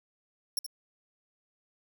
20% pulse tone with echo, 5510 Hz, F8, 24 cents flat, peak -22 dBFS, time 0.57-0.59 s, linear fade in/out 2 ms, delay 74 ms, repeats 1, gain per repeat -9 dB, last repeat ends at 0.664 s, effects none

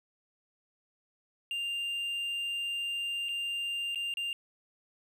triangle tone with dropouts, 2794 Hz, F7, in tune, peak -30 dBFS, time 1.51-4.33 s, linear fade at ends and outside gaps 1 ms, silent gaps 3.286-3.29 / 3.948-3.957 / 4.139-4.171 s, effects none

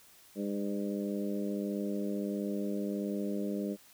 harmonic tone with a mistuned harmonic, 101.5 Hz, G#2, 39 cents flat, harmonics 2 / 3 / 4 / 5 / 6, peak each -34 / -38 / -40 / -42 / -44 dBFS, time 0.35-3.77 s, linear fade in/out 50 ms, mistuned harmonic 6, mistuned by -18 cents, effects white hiss -59 dBFS RMS until 3.93 s

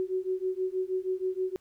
sine beating tone pair, 370 / 376.3 Hz, F#4 / F#4, 0 / +29 cents, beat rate 6.3 Hz, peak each -31 dBFS, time 0-1.56 s, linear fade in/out 0 ms, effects pink hiss -68 dBFS RMS until 1.6 s

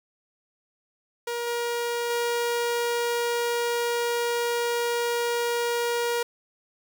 sawtooth tone with level steps, 474.6 Hz, A#4, 31 cents sharp, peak -24 / -22 / -20 dBFS, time 1.27-6.23 s, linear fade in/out 5 ms, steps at 1.47 / 2.1 s, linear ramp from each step 2 ms, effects none

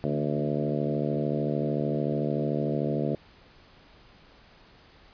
harmonic tone with a mistuned harmonic, 73.42 Hz, D2, in tune, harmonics 2 / 3 / 4 / 5 / 6 / 7 / 8 / 9, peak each -30 / -32 / -33 / -34 / -35 / -35 / -36 / -37 dBFS, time 0.04-3.15 s, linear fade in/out 0 ms, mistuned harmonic 3, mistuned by +31 cents, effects pink hiss -55 dBFS RMS until 5.13 s + resampled to 11025 Hz

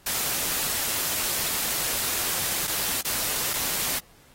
white noise with dropouts, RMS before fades -27 dBFS, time 0.06-3.99 s, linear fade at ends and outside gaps 5 ms, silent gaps 2.67-2.676 / 3.013-3.048 / 3.533-3.537 s, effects pink hiss -56 dBFS RMS until 4.34 s + AAC 48 kbps

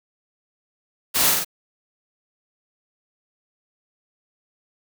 white noise with echo, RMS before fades -20 dBFS, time 1.14-1.31 s, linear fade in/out 20 ms, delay 46 ms, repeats 3, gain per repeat -2 dB, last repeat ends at 1.448 s, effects none

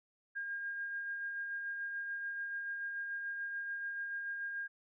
sine tone with tremolo, 1615 Hz, G#6, 49 cents flat, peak -36 dBFS, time 0.35-4.68 s, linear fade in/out 20 ms, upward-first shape sine, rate 6.9 Hz, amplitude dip 30%, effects none

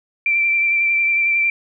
sine tone with vibrato, 2349 Hz, D7, in tune, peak -14 dBFS, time 0.26-1.5 s, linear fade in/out 2 ms, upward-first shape triangle, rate 11 Hz, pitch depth 23 cents each way, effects none

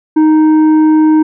triangle tone with tanh clipping, 311.1 Hz, D#4, in tune, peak -6 dBFS, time 0.16-1.23 s, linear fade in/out 10 ms, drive 11 dB, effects none

